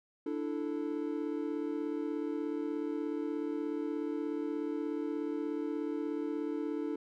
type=chord; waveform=triangle; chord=D suspended second; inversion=none; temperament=just; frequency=293.7 / 330.4 / 440.5 Hz; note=D4 / E4 / A4; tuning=0 / +4 / +2 cents; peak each=-34 / -36 / -37 dBFS; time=0.26-6.96 s; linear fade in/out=5 ms; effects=none